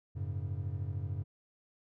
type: chord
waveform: triangle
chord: F# suspended second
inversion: none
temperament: equal with one note detuned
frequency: 92.5 / 105.89 / 138.59 Hz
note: F#2 / G#2 / C#3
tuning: 0 / +34 / 0 cents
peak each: -35 / -37 / -39 dBFS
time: 0.15-1.24 s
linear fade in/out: 20 ms
effects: none